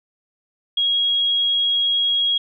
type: tone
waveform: sine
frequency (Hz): 3297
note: G#7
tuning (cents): -13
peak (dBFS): -16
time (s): 0.77-2.38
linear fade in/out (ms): 5
effects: none